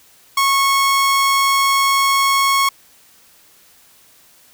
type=tone; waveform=sawtooth; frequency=1098 Hz; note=C#6; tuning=17 cents flat; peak=-9 dBFS; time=0.37-2.69 s; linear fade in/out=5 ms; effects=white hiss -50 dBFS RMS until 4.53 s